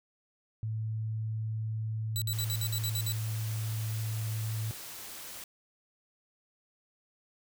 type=tone; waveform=sine; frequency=110 Hz; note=A2; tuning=in tune; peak=-31 dBFS; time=0.63-4.71 s; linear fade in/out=0 ms
type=tone bursts; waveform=15% pulse; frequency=3951 Hz; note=B7; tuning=in tune; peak=-25 dBFS; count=9; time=2.16-3.121 s; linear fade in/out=0 ms; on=57 ms; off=56 ms
type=noise; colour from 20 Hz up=white; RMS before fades=-44 dBFS; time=2.33-5.44 s; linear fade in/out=2 ms
effects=none